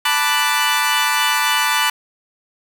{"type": "chord", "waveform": "20% pulse", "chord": "B minor seventh", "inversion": "third", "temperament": "equal", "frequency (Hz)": [880, 987.8, 1174.7, 1480], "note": ["A5", "B5", "D6", "F#6"], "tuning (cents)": [0, 0, 0, 0], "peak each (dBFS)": -16, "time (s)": [0.05, 1.9], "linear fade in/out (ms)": 5, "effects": []}